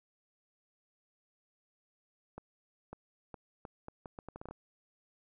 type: accelerating click train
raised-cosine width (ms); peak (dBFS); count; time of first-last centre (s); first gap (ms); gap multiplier
1; -30; 13; 2.38-4.51; 550; 0.75
effects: none